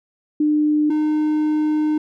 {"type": "tone pair in turn", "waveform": ["sine", "triangle"], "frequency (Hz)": [300.9, 305.3], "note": ["D4", "D#4"], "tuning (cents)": [42, -33], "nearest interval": "unison", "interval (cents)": 25, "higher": "second", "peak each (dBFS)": -14, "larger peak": "neither", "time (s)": [[0.4, 0.9], [0.9, 1.98]], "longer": "second", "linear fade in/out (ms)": 5, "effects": []}